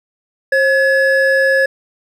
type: tone pair together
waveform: triangle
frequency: 535.5 / 1700 Hz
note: C5 / G#6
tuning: +40 / +40 cents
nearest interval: octave + minor sixth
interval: 2000 cents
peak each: -11 dBFS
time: 0.52-1.66 s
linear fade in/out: 5 ms
effects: none